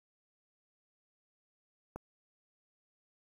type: click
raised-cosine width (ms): 1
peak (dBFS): -27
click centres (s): 1.96
effects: 9-bit